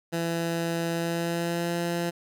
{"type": "tone with pitch glide", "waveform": "15% pulse", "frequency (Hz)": [167.6, 171.42], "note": ["E3", "F3"], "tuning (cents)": [29, -32], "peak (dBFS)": -20, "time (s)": [0.12, 2.11], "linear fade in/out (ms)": 20, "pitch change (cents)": 39, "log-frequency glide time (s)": [0.91, 1.75], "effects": []}